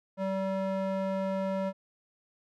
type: tone with band-pass filter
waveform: square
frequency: 192.2 Hz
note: G3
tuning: 34 cents flat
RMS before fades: -31 dBFS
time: 0.17-1.73 s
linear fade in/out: 50 ms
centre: 570 Hz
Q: 1.2
effects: none